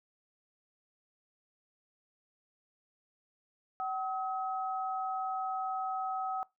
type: tone pair together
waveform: sine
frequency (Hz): 759.3 / 1277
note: F#5 / D#6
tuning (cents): +45 / +45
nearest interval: major sixth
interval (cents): 900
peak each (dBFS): -34 / -37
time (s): 3.8-6.43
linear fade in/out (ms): 0
effects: noise-tail reverb RT60 0.2 s tail -22 dB re dry